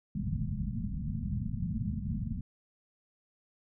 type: low-pass noise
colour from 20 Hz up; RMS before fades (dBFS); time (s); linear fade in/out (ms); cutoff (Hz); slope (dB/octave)
white; -34; 0.15-2.41; 5; 230; 96
effects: none